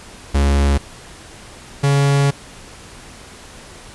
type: tone pair in turn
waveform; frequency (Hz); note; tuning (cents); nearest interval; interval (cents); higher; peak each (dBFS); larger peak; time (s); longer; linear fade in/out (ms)
45% pulse; 70.2 / 140.4; C#2 / C#3; +22 / +22; octave; 1200; second; -12; neither; 0.34-0.78 / 1.83-2.31; second; 10
effects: pink hiss -39 dBFS RMS until 3.94 s + resampled to 24000 Hz